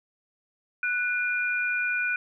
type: tone pair together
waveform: sine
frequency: 1480 / 2415 Hz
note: F#6 / D7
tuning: 0 / +48 cents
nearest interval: minor sixth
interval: 848 cents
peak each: -26 / -28 dBFS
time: 0.83-2.16 s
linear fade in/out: 2 ms
effects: none